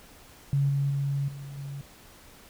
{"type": "tone with level steps", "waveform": "sine", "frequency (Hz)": 139.8, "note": "C#3", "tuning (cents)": 15, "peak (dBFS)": [-21, -23, -25, -37, -34], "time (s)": [0.53, 1.81], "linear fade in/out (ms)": 0, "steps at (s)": [0.69, 0.9, 1.28, 1.57], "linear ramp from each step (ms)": 5, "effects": ["pink hiss -52 dBFS RMS until 2.49 s"]}